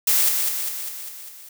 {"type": "noise with echo", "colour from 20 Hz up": "blue", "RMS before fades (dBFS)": -18, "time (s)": [0.07, 0.29], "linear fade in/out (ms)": 5, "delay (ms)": 200, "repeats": 6, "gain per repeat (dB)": -4, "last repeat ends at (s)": 1.49, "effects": []}